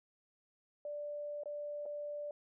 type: tone with dropouts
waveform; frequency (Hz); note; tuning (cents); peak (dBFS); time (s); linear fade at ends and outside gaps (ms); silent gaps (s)
sine; 587.3; D5; 0; -39; 0.85-2.31; 2; 1.435-1.457 / 1.856-1.861
effects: none